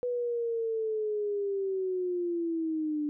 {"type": "linear sweep", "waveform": "sine", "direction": "down", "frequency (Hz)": [493.9, 293.7], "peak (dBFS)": -28, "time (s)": [0.03, 3.09], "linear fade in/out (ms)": 0, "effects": []}